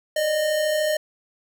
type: tone pair together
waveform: square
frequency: 580 / 613.5 Hz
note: D5 / D#5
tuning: -22 / -25 cents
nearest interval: minor second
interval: 97 cents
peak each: -32 / -21 dBFS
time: 0.16-0.97 s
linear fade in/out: 5 ms
effects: none